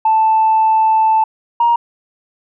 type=tone pair in turn; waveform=sine; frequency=880 / 941.1 Hz; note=A5 / A#5; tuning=0 / +16 cents; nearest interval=minor second; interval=116 cents; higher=second; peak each=-8 dBFS; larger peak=neither; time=0.05-1.24 / 1.6-1.76 s; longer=first; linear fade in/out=5 ms; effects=tanh soft clip ceiling -5 dBFS